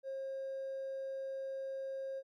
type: tone with hard clipping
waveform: triangle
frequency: 537 Hz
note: C5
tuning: 45 cents sharp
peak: -38 dBFS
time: 0.03-2.23 s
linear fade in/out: 50 ms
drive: 2 dB
effects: none